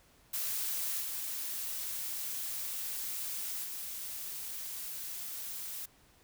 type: noise with level steps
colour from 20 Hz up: blue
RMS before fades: -35 / -38 / -41 dBFS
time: 0.33-5.86 s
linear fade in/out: 10 ms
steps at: 1 / 3.63 s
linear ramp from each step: 20 ms
effects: pink hiss -64 dBFS RMS until 6.23 s